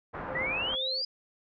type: low-pass noise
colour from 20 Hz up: white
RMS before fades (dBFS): -38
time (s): 0.13-0.76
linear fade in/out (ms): 20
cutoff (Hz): 1400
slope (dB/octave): 24
type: tone with tremolo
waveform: sine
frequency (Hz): 523.3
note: C5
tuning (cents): 0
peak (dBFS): -36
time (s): 0.28-1.02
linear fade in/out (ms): 2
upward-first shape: sine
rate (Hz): 2.2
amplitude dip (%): 65
type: exponential sweep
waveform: sine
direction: up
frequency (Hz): 1903 to 4978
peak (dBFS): -29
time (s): 0.35-1.05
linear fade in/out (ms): 5
effects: none